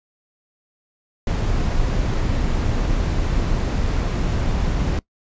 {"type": "noise", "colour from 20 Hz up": "brown", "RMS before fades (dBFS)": -20, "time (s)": [1.27, 4.99], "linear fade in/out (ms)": 2, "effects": ["noise-tail reverb RT60 0.1 s tail -21 dB re dry", "resampled to 16000 Hz"]}